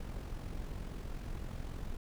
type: noise with amplitude modulation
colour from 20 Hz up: brown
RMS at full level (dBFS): -39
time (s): 0-1.97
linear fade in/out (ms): 5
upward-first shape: sine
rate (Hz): 43.8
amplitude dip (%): 50
effects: none